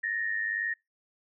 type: tone pair together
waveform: sine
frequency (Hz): 1760 / 1861.9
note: A6 / A#6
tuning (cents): 0 / -3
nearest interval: minor second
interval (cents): 97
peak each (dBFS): -33 / -30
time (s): 0.03-0.74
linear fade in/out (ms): 10
effects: noise-tail reverb RT60 0.2 s tail -25 dB re dry